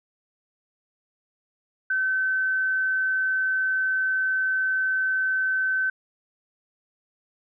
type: tone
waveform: sine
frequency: 1531 Hz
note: G6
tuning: 41 cents flat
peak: -21 dBFS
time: 1.9-5.9 s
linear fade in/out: 5 ms
effects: none